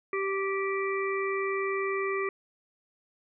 harmonic tone, 390 Hz, G4, 9 cents flat, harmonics 1 / 3 / 5 / 6, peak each -29 / -34 / -36 / -37 dBFS, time 0.13-2.29 s, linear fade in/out 2 ms, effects none

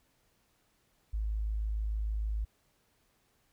sine tone, 53.3 Hz, G#1, 46 cents sharp, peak -30 dBFS, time 1.13-2.45 s, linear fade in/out 10 ms, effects pink hiss -72 dBFS RMS until 3.52 s

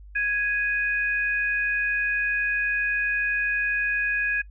sine tone pair together, 1661.2 / 2489 Hz, G#6 / D#7, 0 / 0 cents, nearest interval perfect fifth, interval 700 cents, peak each -23 / -27 dBFS, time 0.15-4.42 s, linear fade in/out 10 ms, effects noise-tail reverb RT60 0.1 s tail -21 dB re dry + added 50 Hz sine -42 dBFS peak until 4.5 s

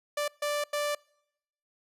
sawtooth tone bursts at uneven times, 587.3 Hz, D5, in tune, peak -24 dBFS, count 3, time 0.17-0.28 / 0.42-0.64 / 0.73-0.95 s, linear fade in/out 5 ms, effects noise-tail reverb RT60 0.8 s tail -26 dB re dry + resampled to 32000 Hz

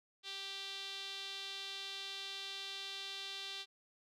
sawtooth tone with band-pass filter, 392 Hz, G4, in tune, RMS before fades -45 dBFS, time 0.23-3.66 s, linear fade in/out 50 ms, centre 3700 Hz, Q 3.8, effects none

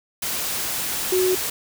sine tone in noise, 369.5 Hz, F#4, 2 cents flat, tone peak -17 dBFS, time 1.12-1.35 s, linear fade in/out 5 ms, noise white, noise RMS -26 dBFS, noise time 0.22-1.5 s, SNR +6 dB, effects none

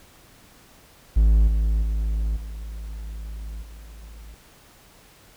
triangle tone with level steps, 53.7 Hz, A1, 41 cents flat, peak -11 / -16 / -19 / -29 / -37 dBFS, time 1.16-4.35 s, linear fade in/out 10 ms, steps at 1.47 / 1.82 / 2.36 / 3.62 s, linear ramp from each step 10 ms, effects pink hiss -52 dBFS RMS until 5.36 s

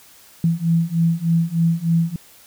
sine beating tone pair, 164.81 / 168.11 Hz, E3 / E3, 0 / +34 cents, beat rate 3.3 Hz, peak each -19 / -18 dBFS, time 0.44-2.16 s, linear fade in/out 2 ms, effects white hiss -48 dBFS RMS until 2.46 s

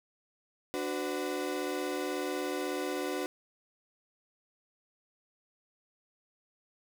35% pulse chord, B minor, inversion first, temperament equal with one note detuned, 293.7 / 370 / 505.4 Hz, D4 / F#4 / B4, 0 / 0 / +40 cents, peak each -35 / -34 / -36 dBFS, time 0.74-3.26 s, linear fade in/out 0 ms, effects none

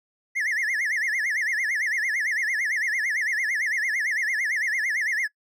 triangle tone with vibrato, 1909 Hz, A#6, 41 cents sharp, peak -21 dBFS, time 0.35-5.28 s, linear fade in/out 20 ms, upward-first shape sine, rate 8.9 Hz, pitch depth 210 cents each way, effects noise-tail reverb RT60 0.1 s tail -23 dB re dry

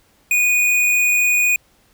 square tone, 2467 Hz, D#7, 15 cents flat, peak -14 dBFS, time 0.31-1.56 s, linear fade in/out 2 ms, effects pink hiss -57 dBFS RMS until 1.93 s

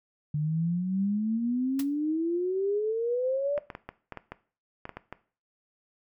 sine exponential sweep, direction up, 146.83 to 590 Hz, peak -25 dBFS, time 0.34-3.59 s, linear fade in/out 5 ms
white noise with exponential decay, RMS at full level -32 dBFS, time 1.79-1.86 s, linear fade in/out 5 ms, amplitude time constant 15 ms
clicks, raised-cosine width 0.5 ms, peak -22 dBFS, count 11, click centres 3.578 / 3.702 / 3.751 / 3.89 / 4.123 / 4.173 / 4.32 / 4.854 / 4.893 / 4.97 / 5.126 s
effects noise-tail reverb RT60 0.4 s tail -17 dB re dry

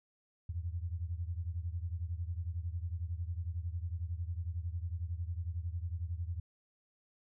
sine beating tone pair, 82.41 / 93.41 Hz, E2 / F#2, 0 / +17 cents, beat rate 11 Hz, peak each -37 / -40 dBFS, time 0.49-6.4 s, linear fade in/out 5 ms, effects none

